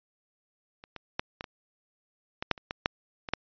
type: clicks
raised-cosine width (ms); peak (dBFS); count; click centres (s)
0.3; -30 / -24 / -12 / -19 / -23 / -16 / -7 / -29 / -16 / -7 / -21 / -9; 12; 0.839 / 0.963 / 1.195 / 1.409 / 1.442 / 2.425 / 2.513 / 2.578 / 2.709 / 2.859 / 3.288 / 3.336
effects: resampled to 11025 Hz